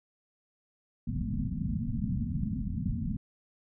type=low-pass noise; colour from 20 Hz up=white; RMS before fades=-32 dBFS; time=1.07-3.17 s; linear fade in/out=5 ms; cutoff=250 Hz; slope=96 dB/octave; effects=none